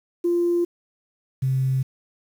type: tone pair in turn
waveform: sine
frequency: 346.5 / 131.91 Hz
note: F4 / C3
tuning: -14 / +14 cents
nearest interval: octave + perfect fourth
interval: 1672 cents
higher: first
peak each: -17 / -18 dBFS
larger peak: first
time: 0.24-0.65 / 1.42-1.83 s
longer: neither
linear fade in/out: 10 ms
effects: tanh soft clip ceiling -13 dBFS + 8-bit